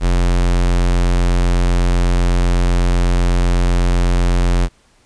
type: tone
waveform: square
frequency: 44 Hz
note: F1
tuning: 14 cents sharp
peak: -12 dBFS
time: 0-4.69 s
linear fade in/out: 50 ms
effects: pink hiss -54 dBFS RMS until 5.05 s + resampled to 22050 Hz